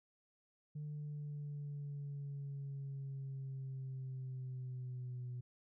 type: linear sweep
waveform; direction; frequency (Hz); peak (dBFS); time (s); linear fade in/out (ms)
sine; down; 149.8 to 123.47; -40; 0.75-5.41; 10
effects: tanh soft clip ceiling -39 dBFS